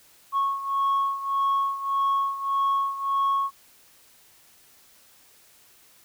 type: beating tone pair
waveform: sine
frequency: 1100 / 1101.7 Hz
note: C#6 / C#6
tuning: -14 / -11 cents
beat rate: 1.7 Hz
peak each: -22 / -26 dBFS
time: 0.32-3.51 s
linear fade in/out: 50 ms
effects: tanh soft clip ceiling -18 dBFS + white hiss -56 dBFS RMS until 6.04 s